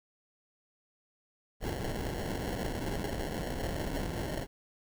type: noise with sample-and-hold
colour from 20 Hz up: pink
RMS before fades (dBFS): -35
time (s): 1.6-4.47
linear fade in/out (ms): 50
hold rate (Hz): 1225
effects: none